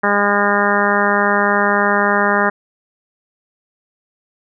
harmonic tone, 203.4 Hz, G#3, 36 cents flat, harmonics 1 / 2 / 3 / 4 / 5 / 6 / 7 / 8 / 9, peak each -21 / -21 / -21 / -21 / -21 / -21 / -21 / -21 / -21 dBFS, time 0.03-2.5 s, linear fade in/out 10 ms, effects none

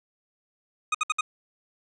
25% pulse tone bursts, 1244.5 Hz, D#6, in tune, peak -18 dBFS, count 4, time 0.92-1.21 s, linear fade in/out 5 ms, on 26 ms, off 62 ms, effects resampled to 22050 Hz

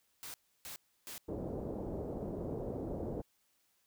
white noise bursts, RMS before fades -46 dBFS, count 3, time 0.23-1.18 s, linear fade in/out 0 ms, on 110 ms, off 310 ms
white low-pass noise, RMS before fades -40 dBFS, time 1.28-3.22 s, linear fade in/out 10 ms, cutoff 540 Hz, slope 24 dB/octave
effects white hiss -75 dBFS RMS until 3.86 s

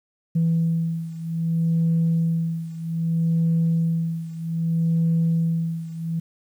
sine beating tone pair, 164.81 / 165.44 Hz, E3 / E3, 0 / +7 cents, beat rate 0.63 Hz, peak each -20 / -23 dBFS, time 0.35-6.2 s, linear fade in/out 10 ms, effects tanh soft clip ceiling -14 dBFS + 9-bit

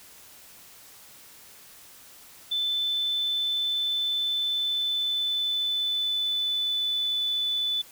sine tone with pitch glide, 3520 to 3488 Hz, A7 to A7, 0 to -16 cents, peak -24 dBFS, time 2.51-7.82 s, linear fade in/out 10 ms, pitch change -16 cents, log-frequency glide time 4.45-7.17 s, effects white hiss -50 dBFS RMS until 7.91 s

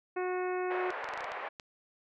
harmonic tone, 365.2 Hz, F#4, 23 cents flat, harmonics 1 / 2 / 3 / 4 / 5 / 6 / 7, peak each -32 / -38 / -42 / -44 / -46 / -48 / -49 dBFS, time 0.16-0.91 s, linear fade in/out 10 ms
pink band-pass noise, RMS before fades -39 dBFS, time 0.7-1.49 s, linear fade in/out 10 ms, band 530 to 2100 Hz, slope 24 dB/octave
clicks, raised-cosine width 0.2 ms, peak -26 dBFS, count 9, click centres 0.905 / 1.043 / 1.089 / 1.137 / 1.176 / 1.207 / 1.243 / 1.319 / 1.598 s
effects none

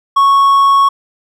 triangle tone, 1106 Hz, C#6, 4 cents flat, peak -4 dBFS, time 0.16-0.89 s, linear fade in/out 10 ms, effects none

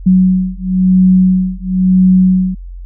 sine beating tone pair, 185 / 185.98 Hz, F#3 / F#3, 0 / +9 cents, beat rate 0.98 Hz, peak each -10 dBFS, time 0.06-2.55 s, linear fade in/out 10 ms, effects added 44 Hz sine -25 dBFS peak until 2.85 s

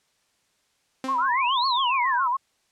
sawtooth tone with exponential decay, 262.7 Hz, C4, 7 cents sharp, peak -23 dBFS, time 1.04-1.39 s, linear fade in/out 2 ms, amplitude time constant 75 ms
sine tone with vibrato, 1022 Hz, C6, 41 cents flat, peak -21 dBFS, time 1.08-2.37 s, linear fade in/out 10 ms, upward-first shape sine, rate 7.2 Hz, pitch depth 120 cents each way
sine exponential two-way sweep, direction up then down, 1244.5 to 4465 to 1244.5 Hz, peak -25 dBFS, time 1.18-2.28 s, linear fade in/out 10 ms, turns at 1.66 s
effects white hiss -68 dBFS RMS until 2.71 s + low-pass 8000 Hz 12 dB/octave

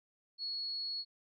sine tone, 4353 Hz, C#8, 32 cents flat, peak -36 dBFS, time 0.38-1.05 s, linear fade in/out 50 ms, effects none

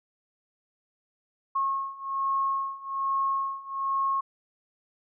sine beating tone pair, 1087 / 1088.2 Hz, C#6 / C#6, -34 / -32 cents, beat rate 1.2 Hz, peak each -30 / -28 dBFS, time 1.55-4.21 s, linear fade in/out 10 ms, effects none

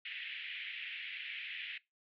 pink band-pass noise, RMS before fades -44 dBFS, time 0.05-1.78 s, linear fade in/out 5 ms, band 1900 to 3200 Hz, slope 48 dB/octave, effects noise-tail reverb RT60 0.2 s tail -20 dB re dry

